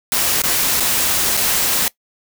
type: noise with dropouts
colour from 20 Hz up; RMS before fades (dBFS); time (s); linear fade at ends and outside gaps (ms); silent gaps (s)
white; -17; 0.12-1.88; 1; 0.419-0.437 / 0.8-0.804 / 1.369-1.373
effects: noise-tail reverb RT60 0.1 s tail -20 dB re dry